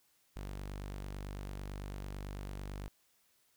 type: tone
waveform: sawtooth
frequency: 49 Hz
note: G1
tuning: in tune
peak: -37 dBFS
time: 0.36-2.88 s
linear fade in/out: 0 ms
effects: white hiss -72 dBFS RMS until 3.56 s